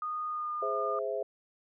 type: tone with pitch glide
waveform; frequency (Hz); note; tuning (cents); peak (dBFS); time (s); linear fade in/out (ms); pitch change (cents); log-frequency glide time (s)
sine; 1232 to 1213.6; D#6 to D#6; -17 to -44; -32; 0.02-0.99; 2; -27; 0.28-0.52
type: chord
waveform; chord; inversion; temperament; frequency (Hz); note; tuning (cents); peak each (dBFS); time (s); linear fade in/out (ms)
sine; Ab augmented; none; equal; 415.3 / 523.3 / 659.3; Ab4 / C5 / E5; 0 / 0 / 0; -35; 0.62-1.23; 5
effects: none